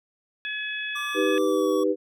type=harmonic tone; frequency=850 Hz; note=G#5; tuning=40 cents sharp; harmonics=2 / 3 / 4; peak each=-31 / -33 / -35 dBFS; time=0.45-1.38 s; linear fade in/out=0 ms
type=tone with pitch glide; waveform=square; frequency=1174.7 to 1126.2 Hz; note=D6 to C#6; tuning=0 to +27 cents; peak=-33 dBFS; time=0.95-1.84 s; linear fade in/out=10 ms; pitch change=-73 cents; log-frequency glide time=1.38-1.7 s
type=chord; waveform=sine; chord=Eb augmented; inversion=none; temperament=equal; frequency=311.1 / 392 / 493.9 Hz; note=Eb4 / G4 / B4; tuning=0 / 0 / 0 cents; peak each=-25 / -24 / -24 dBFS; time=1.14-1.96 s; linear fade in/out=50 ms
effects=none